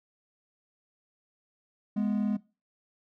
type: tone pair together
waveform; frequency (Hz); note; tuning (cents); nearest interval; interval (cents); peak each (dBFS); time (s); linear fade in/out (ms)
triangle; 207.6 / 246.9; G#3 / B3; 0 / 0; minor third; 300; -24 / -29; 1.96-2.37; 10
effects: noise-tail reverb RT60 0.3 s tail -20 dB re dry + tanh soft clip ceiling -17 dBFS